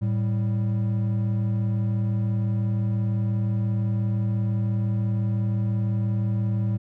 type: tone pair together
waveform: triangle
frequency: 110.18 / 196 Hz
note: A2 / G3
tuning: +3 / 0 cents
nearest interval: minor seventh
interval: 997 cents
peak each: -20 / -27 dBFS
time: 0.01-6.78 s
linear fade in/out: 20 ms
effects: none